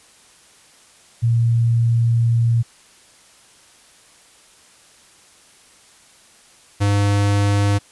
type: tone pair in turn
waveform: sine / square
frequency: 116.54 / 101.36 Hz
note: A#2 / G#2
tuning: 0 / -42 cents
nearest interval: major second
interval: 242 cents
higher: first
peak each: -13 / -15 dBFS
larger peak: first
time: 1.22-2.63 / 6.8-7.79 s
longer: first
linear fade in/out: 20 ms
effects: white hiss -50 dBFS RMS until 7.91 s + resampled to 24000 Hz